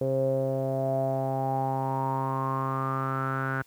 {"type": "tone with low-pass filter sweep", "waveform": "sawtooth", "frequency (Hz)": 133.4, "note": "C3", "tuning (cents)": 34, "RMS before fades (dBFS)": -28, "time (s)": [0.01, 3.62], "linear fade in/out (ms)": 2, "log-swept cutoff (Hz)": [500, 1500], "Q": 9.1, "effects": ["white hiss -61 dBFS RMS until 3.66 s", "high-pass 60 Hz 12 dB/octave"]}